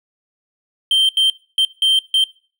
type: tone bursts at uneven times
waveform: triangle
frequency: 3136 Hz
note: G7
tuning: in tune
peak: -10 dBFS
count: 5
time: 0.91-1.09 / 1.17-1.3 / 1.58-1.65 / 1.82-1.99 / 2.14-2.24 s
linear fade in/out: 2 ms
effects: noise-tail reverb RT60 0.4 s tail -21 dB re dry